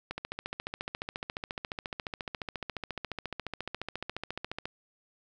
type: click train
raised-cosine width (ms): 0.3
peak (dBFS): -19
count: 66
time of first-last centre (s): 0.11-4.655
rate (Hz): 14.3
effects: none